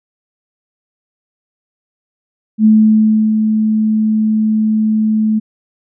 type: tone with ADSR envelope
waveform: sine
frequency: 216.9 Hz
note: A3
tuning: 25 cents flat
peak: -4 dBFS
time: 2.58-5.4 s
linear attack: 71 ms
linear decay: 670 ms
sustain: -6 dB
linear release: 20 ms
effects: none